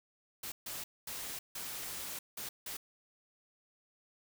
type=noise bursts at uneven times; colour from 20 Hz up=white; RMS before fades=-42 dBFS; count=6; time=0.43-0.52 / 0.66-0.84 / 1.07-1.39 / 1.55-2.19 / 2.37-2.49 / 2.66-2.77 s; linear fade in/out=5 ms; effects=none